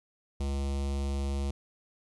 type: tone with notch filter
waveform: square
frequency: 69.3 Hz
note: C#2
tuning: in tune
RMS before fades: -31 dBFS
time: 0.4-1.51 s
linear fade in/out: 5 ms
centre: 1600 Hz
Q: 0.99
effects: resampled to 24000 Hz + 11-bit